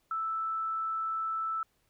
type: tone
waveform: sine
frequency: 1318.5 Hz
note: E6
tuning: in tune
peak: -30 dBFS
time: 0.11-1.63 s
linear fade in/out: 2 ms
effects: pink hiss -73 dBFS RMS until 1.89 s